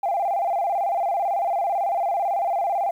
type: tone with vibrato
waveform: sine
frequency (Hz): 738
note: F#5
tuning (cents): -5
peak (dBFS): -19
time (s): 0.03-2.91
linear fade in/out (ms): 5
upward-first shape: square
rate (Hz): 18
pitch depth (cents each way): 130
effects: tanh soft clip ceiling -16 dBFS + 9-bit